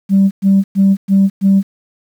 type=tone bursts; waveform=sine; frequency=195.1 Hz; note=G3; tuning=8 cents flat; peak=-5 dBFS; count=5; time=0.09-1.63 s; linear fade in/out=50 ms; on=220 ms; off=110 ms; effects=tanh soft clip ceiling -3 dBFS + 7-bit